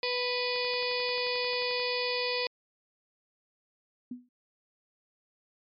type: harmonic tone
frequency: 493.9 Hz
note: B4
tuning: in tune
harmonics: 1 / 2 / 4 / 5 / 6 / 7 / 8 / 9 / 10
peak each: -32 / -38 / -39 / -35 / -44 / -40 / -43 / -36 / -38 dBFS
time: 0.03-2.47 s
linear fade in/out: 2 ms
type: click train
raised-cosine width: 0.3 ms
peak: -30 dBFS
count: 15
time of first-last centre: 0.56-1.799 s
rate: 11.3 Hz
type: tone with exponential decay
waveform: sine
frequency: 246.9 Hz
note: B3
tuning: in tune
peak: -32 dBFS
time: 4.11-4.29 s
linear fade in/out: 5 ms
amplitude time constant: 39 ms
effects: MP3 64 kbps